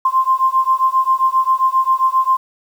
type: beating tone pair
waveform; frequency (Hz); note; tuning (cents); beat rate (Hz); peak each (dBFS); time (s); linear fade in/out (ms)
sine; 1046.5 / 1054; C6 / C6; 0 / +12; 7.5; -15; 0.05-2.37; 5
effects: 7-bit